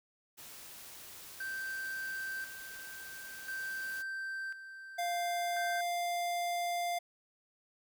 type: noise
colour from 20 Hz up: white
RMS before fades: -50 dBFS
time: 0.37-4.03 s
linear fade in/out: 20 ms
type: tone with tremolo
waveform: triangle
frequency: 1562 Hz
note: G6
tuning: 7 cents flat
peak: -35 dBFS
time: 1.4-5.81 s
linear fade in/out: 5 ms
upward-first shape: square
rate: 0.48 Hz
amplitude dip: 65%
type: tone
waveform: square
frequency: 698 Hz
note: F5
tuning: 1 cent flat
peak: -33 dBFS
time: 4.98-6.99 s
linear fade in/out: 10 ms
effects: none